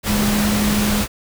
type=tone in noise; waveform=sine; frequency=208.3 Hz; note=G#3; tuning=5 cents sharp; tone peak=-17 dBFS; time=0.06-1.05 s; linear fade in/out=50 ms; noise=pink; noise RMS=-21 dBFS; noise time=0.03-1.08 s; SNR=+1 dB; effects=none